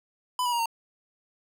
square tone with pitch steps, 1000 / 972.1 / 945 / 918.6 Hz, B5 / B5 / A#5 / A#5, +21 / -28 / +23 / -26 cents, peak -25 dBFS, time 0.39-0.658 s, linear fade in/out 2 ms, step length 67 ms, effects 11-bit

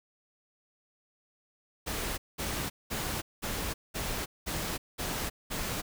pink noise bursts, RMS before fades -34 dBFS, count 8, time 1.86-5.82 s, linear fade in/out 20 ms, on 320 ms, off 200 ms, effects none

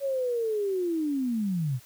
sine linear sweep, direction down, 562 to 117.2 Hz, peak -25 dBFS, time 0-1.8 s, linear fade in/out 50 ms, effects white hiss -54 dBFS RMS until 1.85 s

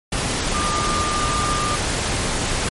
sine tone in noise, 1200 Hz, D6, 37 cents sharp, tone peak -22 dBFS, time 0.54-1.76 s, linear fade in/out 5 ms, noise pink, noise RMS -22 dBFS, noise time 0.12-2.69 s, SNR -3 dB, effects MP3 48 kbps

